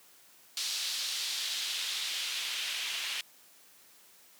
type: noise with band-pass filter sweep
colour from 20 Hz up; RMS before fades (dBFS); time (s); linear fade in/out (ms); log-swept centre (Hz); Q
white; -35; 0.57-3.21; 2; 4300 to 2800; 1.9
effects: white hiss -59 dBFS RMS until 4.39 s + high-pass 150 Hz 12 dB/octave